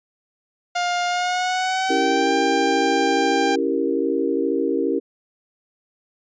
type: tone with pitch glide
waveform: sawtooth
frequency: 707 to 793.6 Hz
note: F5 to G5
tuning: +21 to +21 cents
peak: -16 dBFS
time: 0.75-3.56 s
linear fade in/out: 10 ms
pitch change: +200 cents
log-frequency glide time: 1.07-2.33 s
type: chord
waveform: sine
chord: C# diminished seventh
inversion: none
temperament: equal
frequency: 277.2 / 329.6 / 392 / 466.2 Hz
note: C#4 / E4 / G4 / Bb4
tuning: 0 / 0 / 0 / 0 cents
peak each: -24 dBFS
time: 1.89-5 s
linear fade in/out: 20 ms
effects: resampled to 16000 Hz